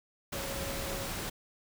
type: tone in noise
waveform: sine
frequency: 550 Hz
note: C#5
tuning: 14 cents flat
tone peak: -41 dBFS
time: 0.33-1.08 s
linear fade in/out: 10 ms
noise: pink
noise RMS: -37 dBFS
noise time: 0.32-1.3 s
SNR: -7 dB
effects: none